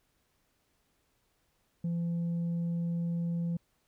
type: tone with tanh clipping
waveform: sine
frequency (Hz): 170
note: F3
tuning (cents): -46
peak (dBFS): -30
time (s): 1.84-3.57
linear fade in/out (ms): 5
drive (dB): 2
effects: pink hiss -74 dBFS RMS until 3.87 s